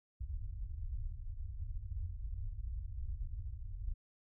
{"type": "low-pass noise", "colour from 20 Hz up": "pink", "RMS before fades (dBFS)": -41, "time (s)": [0.2, 3.94], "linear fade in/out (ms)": 10, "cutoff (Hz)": 100, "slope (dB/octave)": 48, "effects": []}